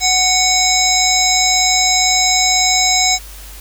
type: harmonic tone with a mistuned harmonic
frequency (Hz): 741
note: F#5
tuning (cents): +2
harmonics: 1 / 3 / 5 / 7 / 9 / 10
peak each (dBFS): -18 / -18 / -18 / -18 / -18 / -18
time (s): 0-3.19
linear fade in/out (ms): 50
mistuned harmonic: 5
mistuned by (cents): +92
effects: added 50 Hz sine -33 dBFS peak until 3.6 s + white hiss -37 dBFS RMS until 3.6 s